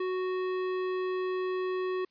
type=tone with hard clipping; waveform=triangle; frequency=370 Hz; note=F#4; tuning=in tune; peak=-31 dBFS; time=0-2.05 s; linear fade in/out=5 ms; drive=18 dB; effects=white hiss -73 dBFS RMS until 2.1 s + resampled to 11025 Hz